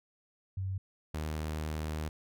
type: tone pair in turn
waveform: sine / sawtooth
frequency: 95.3 / 77.43 Hz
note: G2 / D#2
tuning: -48 / -8 cents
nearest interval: major third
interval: 360 cents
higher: first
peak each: -32 / -30 dBFS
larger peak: second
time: 0.57-0.78 / 1.14-2.09 s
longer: second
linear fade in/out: 5 ms
effects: none